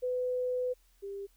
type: tone pair in turn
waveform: sine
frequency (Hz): 501 / 397.6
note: B4 / G4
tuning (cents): +25 / +25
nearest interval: major third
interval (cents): 400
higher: first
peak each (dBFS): -29 / -37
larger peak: first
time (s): 0.02-0.74 / 1.02-1.27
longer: first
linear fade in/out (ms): 20
effects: added 42 Hz sine -64 dBFS peak until 1.36 s + white hiss -70 dBFS RMS until 1.36 s